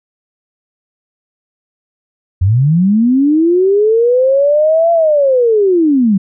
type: linear two-way sweep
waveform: sine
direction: up then down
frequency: 85 to 682 to 183.9 Hz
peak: -7 dBFS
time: 2.41-6.18 s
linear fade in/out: 10 ms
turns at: 4.92 s
effects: none